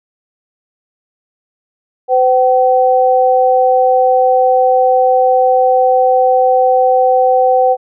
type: tone pair together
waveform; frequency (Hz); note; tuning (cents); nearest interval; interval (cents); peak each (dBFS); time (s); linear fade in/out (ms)
sine; 510 / 764.1; C5 / G5; -44 / -44; perfect fifth; 700; -10; 2.08-7.77; 50
effects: none